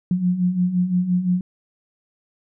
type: beating tone pair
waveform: sine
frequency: 175.9 / 181.7 Hz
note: F3 / F#3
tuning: +13 / -31 cents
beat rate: 5.8 Hz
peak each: -24 / -18 dBFS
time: 0.11-1.41 s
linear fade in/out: 2 ms
effects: none